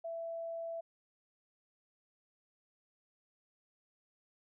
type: tone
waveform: sine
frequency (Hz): 665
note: E5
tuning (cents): +15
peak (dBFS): -38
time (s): 0.04-0.81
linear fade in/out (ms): 10
effects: none